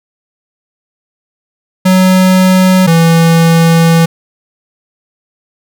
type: tone pair in turn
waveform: square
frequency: 185.9 / 165.62 Hz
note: F#3 / E3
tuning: +8 / +8 cents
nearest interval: major second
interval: 200 cents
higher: first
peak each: -5 dBFS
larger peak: neither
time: 1.85-2.87 / 2.87-4.06 s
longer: second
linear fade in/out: 10 ms
effects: none